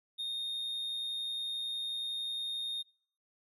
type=tone with amplitude modulation; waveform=triangle; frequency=3686 Hz; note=A#7; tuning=20 cents flat; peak=-32 dBFS; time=0.18-2.83 s; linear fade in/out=20 ms; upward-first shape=sine; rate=111 Hz; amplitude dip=25%; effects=noise-tail reverb RT60 0.5 s tail -26 dB re dry + resampled to 32000 Hz